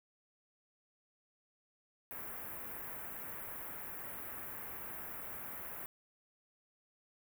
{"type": "band-stop noise", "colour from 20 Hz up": "white", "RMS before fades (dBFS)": -45, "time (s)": [2.11, 5.86], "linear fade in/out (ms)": 0, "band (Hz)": [2000, 13000], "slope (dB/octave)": 24, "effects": []}